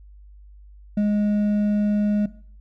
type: tone with hard clipping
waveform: triangle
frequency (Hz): 207.7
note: G#3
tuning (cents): 0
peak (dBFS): -19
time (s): 0.97-2.26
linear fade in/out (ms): 5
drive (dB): 8
effects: noise-tail reverb RT60 0.5 s tail -17 dB re dry + added 50 Hz sine -43 dBFS peak until 2.6 s